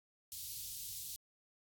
white band-stop noise, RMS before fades -45 dBFS, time 0.32-1.16 s, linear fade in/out 0 ms, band 130 to 3600 Hz, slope 24 dB/octave, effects AAC 64 kbps

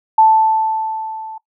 sine tone with level ramp, 880 Hz, A5, in tune, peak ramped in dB -5 to -28 dBFS, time 0.18-1.38 s, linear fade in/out 5 ms, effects noise-tail reverb RT60 0.1 s tail -19 dB re dry

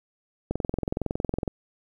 click train, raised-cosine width 2 ms, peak -13 dBFS, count 22, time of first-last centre 0.51-1.478 s, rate 21.7 Hz, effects 9-bit

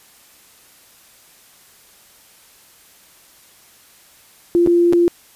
sine tone with dropouts, 345.5 Hz, F4, 19 cents flat, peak -10 dBFS, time 4.55-5.08 s, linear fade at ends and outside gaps 0 ms, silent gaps 4.663-4.673 / 4.926-4.933 s, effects white hiss -49 dBFS RMS until 5.35 s + resampled to 32000 Hz

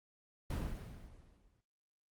brown noise with exponential decay, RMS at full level -34 dBFS, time 0.5-1.61 s, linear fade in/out 5 ms, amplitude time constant 240 ms, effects noise-tail reverb RT60 0.2 s tail -18 dB re dry + Opus 24 kbps

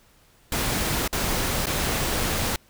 pink noise with dropouts, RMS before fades -25 dBFS, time 0.52-2.56 s, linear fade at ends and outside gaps 2 ms, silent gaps 1.078-1.128 / 1.658-1.668 s, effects pink hiss -58 dBFS RMS until 2.69 s

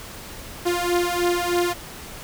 sawtooth beating tone pair, 349.2 / 352.4 Hz, F4 / F4, 0 / +16 cents, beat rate 3.2 Hz, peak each -19 dBFS, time 0.65-1.74 s, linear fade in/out 20 ms, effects pink hiss -38 dBFS RMS until 2.23 s

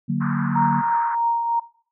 sine chord, D augmented, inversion none, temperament equal, 146.83 / 185 / 233.1 Hz, D3 / F#3 / A#3, 0 / 0 / 0 cents, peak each -24 dBFS, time 0.08-0.82 s, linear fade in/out 20 ms
pink band-pass noise, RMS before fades -31 dBFS, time 0.2-1.16 s, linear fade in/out 20 ms, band 980 to 1600 Hz, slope 48 dB/octave
sine tone with tremolo, 932.3 Hz, A#5, in tune, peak -16 dBFS, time 0.55-1.6 s, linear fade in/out 10 ms, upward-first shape triangle, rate 3.1 Hz, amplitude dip 45%
effects noise-tail reverb RT60 0.5 s tail -19 dB re dry

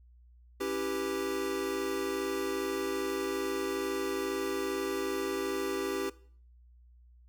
square chord, C# half-diminished seventh, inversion none, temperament equal, 277.2 / 329.6 / 392 / 493.9 Hz, C#4 / E4 / G4 / B4, 0 / 0 / 0 / 0 cents, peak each -40 / -40 / -34 / -40 dBFS, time 0.6-6.1 s, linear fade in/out 10 ms, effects noise-tail reverb RT60 0.5 s tail -19 dB re dry + added 60 Hz sine -55 dBFS peak until 7.28 s

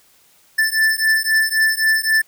square beating tone pair, 1760 / 1763.8 Hz, A6 / A6, 0 / +4 cents, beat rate 3.8 Hz, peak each -18 / -18 dBFS, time 0.58-2.22 s, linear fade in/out 10 ms, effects white hiss -54 dBFS RMS until 2.27 s

